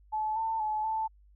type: tone with pitch steps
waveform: sine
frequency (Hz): 863 / 894 / 858 / 881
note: A5 / A5 / A5 / A5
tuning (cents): -34 / +27 / -44 / +2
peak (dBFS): -28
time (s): 0.12-1.08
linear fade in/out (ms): 20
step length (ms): 240
effects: added 50 Hz sine -56 dBFS peak until 1.35 s